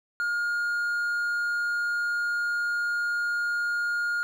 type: tone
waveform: triangle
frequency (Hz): 1421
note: F6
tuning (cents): +30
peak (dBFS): -23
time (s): 0.2-4.23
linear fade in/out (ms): 0
effects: none